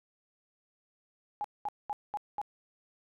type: tone bursts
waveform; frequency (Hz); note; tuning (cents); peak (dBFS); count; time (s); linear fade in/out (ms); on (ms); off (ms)
sine; 830.6; G#5; 0; -31; 5; 1.41-2.415; 0; 33; 210
effects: none